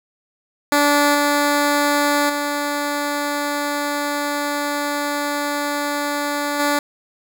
10% pulse tone with level steps, 290 Hz, D4, 22 cents flat, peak -5 / -7 / -12 / -8 dBFS, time 0.72-6.79 s, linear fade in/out 2 ms, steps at 1.14 / 2.29 / 6.59 s, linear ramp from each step 10 ms, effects none

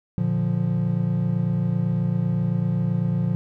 triangle chord, Bb major, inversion none, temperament equal, 116.54 / 146.83 / 174.61 Hz, Bb2 / D3 / F3, 0 / 0 / 0 cents, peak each -23 / -24 / -21 dBFS, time 0.18-3.35 s, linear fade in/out 0 ms, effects none

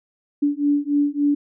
sine beating tone pair, 287.3 / 290.8 Hz, D4 / D4, -38 / -17 cents, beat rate 3.5 Hz, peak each -20 dBFS, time 0.42-1.35 s, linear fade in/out 10 ms, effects none

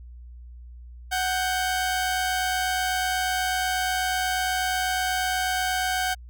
sawtooth tone pair together, 742 / 1572.2 Hz, F#5 / G6, +5 / +5 cents, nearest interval octave + minor second, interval 1300 cents, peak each -21 / -25 dBFS, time 1.11-6.15 s, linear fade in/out 20 ms, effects added 60 Hz sine -40 dBFS peak until 6.29 s

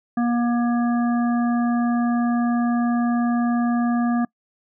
harmonic tone, 238.5 Hz, A#3, 40 cents sharp, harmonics 1 / 3 / 5 / 7, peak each -18 / -28 / -32 / -35 dBFS, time 0.17-4.25 s, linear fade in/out 5 ms, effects noise-tail reverb RT60 0.1 s tail -26 dB re dry

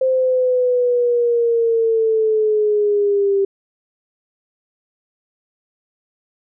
sine linear sweep, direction down, 523 to 392 Hz, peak -13 dBFS, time 0.01-3.45 s, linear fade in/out 5 ms, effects none

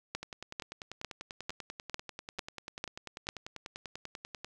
two click trains, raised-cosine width 0.2 ms, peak -17 / -24 dBFS, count 8 / 44, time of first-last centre 0.15-3.289 / 0.23-4.446 s, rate 2.23 / 10.2 Hz, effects none

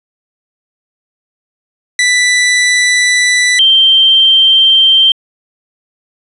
sawtooth / sine tone pair in turn, 1979 / 3141 Hz, B6 / G7, +3 / +3 cents, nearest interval minor sixth, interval 800 cents, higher second, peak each -4 dBFS, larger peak neither, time 1.99-3.59 / 3.59-5.12 s, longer first, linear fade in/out 2 ms, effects resampled to 24000 Hz + 7-bit

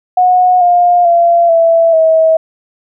sine tone with pitch steps, 729 / 706.6 / 684.9 / 663.9 / 643.5 Hz, F#5 / F5 / F5 / E5 / E5, -26 / +20 / -34 / +12 / -42 cents, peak -5 dBFS, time 0.17-2.37 s, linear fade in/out 5 ms, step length 440 ms, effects none

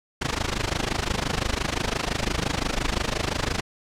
pink noise with amplitude modulation, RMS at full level -22 dBFS, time 0.21-3.61 s, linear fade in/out 10 ms, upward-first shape sine, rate 25.8 Hz, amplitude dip 90%, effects low-pass 6000 Hz 12 dB/octave

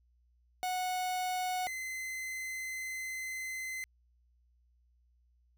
45% pulse tone pair in turn, 735 / 2054 Hz, F#5 / C7, -12 / -33 cents, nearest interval octave + tritone, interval 1779 cents, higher second, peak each -32 / -37 dBFS, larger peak first, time 0.63-1.67 / 1.67-3.84 s, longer second, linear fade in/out 0 ms, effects added 60 Hz sine -66 dBFS peak until 5.57 s

